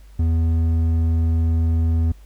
sine tone with hard clipping, 82 Hz, E2, 9 cents flat, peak -17 dBFS, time 0.19-2.12 s, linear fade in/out 5 ms, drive 6 dB, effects added 50 Hz sine -41 dBFS peak until 2.25 s + pink hiss -57 dBFS RMS until 2.25 s

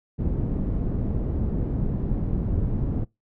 pink low-pass noise, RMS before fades -25 dBFS, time 0.18-3.05 s, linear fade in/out 20 ms, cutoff 260 Hz, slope 12 dB/octave, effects noise-tail reverb RT60 0.2 s tail -24 dB re dry

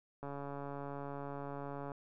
click train, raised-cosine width 1 ms, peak -30 dBFS, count 239, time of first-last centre 0.23-1.918 s, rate 141 Hz, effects none

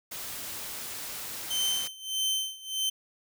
white noise, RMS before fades -38 dBFS, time 0.11-1.88 s, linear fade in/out 10 ms
sawtooth tone with tremolo, 3091 Hz, G7, 25 cents flat, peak -22 dBFS, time 1.5-2.9 s, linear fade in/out 10 ms, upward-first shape sine, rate 1.6 Hz, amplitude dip 90%
effects none

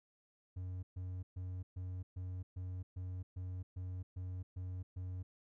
triangle tone bursts, 91.6 Hz, F#2, 17 cents flat, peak -38 dBFS, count 12, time 0.56-5.23 s, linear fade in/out 10 ms, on 270 ms, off 130 ms, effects none

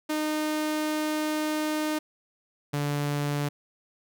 sawtooth tone pair in turn, 306.7 / 145.1 Hz, D#4 / D3, -25 / -21 cents, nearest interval octave + minor second, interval 1296 cents, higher first, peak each -22 dBFS, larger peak neither, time 0.09-1.99 / 2.73-3.49 s, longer first, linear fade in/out 10 ms, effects none

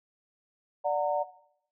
sine chord, D augmented, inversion none, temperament just, 587.3 / 734.2 / 917.7 Hz, D5 / F#5 / A#5, 0 / -14 / -27 cents, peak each -28 / -29 / -32 dBFS, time 0.84-1.24 s, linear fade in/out 20 ms, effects noise-tail reverb RT60 0.7 s tail -17 dB re dry

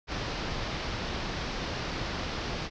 pink low-pass noise, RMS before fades -34 dBFS, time 0.07-2.7 s, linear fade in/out 50 ms, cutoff 5600 Hz, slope 48 dB/octave, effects none

